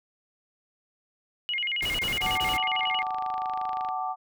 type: tone with vibrato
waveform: sine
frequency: 2489 Hz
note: D#7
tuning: in tune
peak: -26 dBFS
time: 1.49-3.02 s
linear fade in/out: 0 ms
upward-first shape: square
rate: 11 Hz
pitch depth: 270 cents each way
type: noise bursts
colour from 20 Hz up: pink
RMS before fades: -35 dBFS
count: 4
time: 1.82-2.572 s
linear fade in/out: 5 ms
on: 170 ms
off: 24 ms
type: click train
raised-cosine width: 0.3 ms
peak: -26 dBFS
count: 46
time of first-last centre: 2.13-3.888 s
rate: 25.6 Hz
type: chord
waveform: sine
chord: D major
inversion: first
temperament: equal with one note detuned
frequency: 748.2 / 880 / 1174.7 Hz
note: F#5 / A5 / D6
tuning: +19 / 0 / 0 cents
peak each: -30 / -34 / -33 dBFS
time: 2.2-4.16 s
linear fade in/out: 50 ms
effects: none